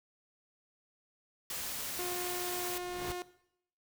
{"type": "noise", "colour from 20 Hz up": "white", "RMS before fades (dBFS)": -39, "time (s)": [1.5, 2.78], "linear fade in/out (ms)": 2}
{"type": "tone", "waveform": "sawtooth", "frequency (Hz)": 357.5, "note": "F4", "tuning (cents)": 41, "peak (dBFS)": -33, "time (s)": [1.99, 3.22], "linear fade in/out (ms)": 0}
{"type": "noise with exponential growth", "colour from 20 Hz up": "pink", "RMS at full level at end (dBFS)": -38, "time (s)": [2.52, 3.12], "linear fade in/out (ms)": 1, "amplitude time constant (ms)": 130}
{"effects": ["noise-tail reverb RT60 0.7 s tail -17 dB re dry"]}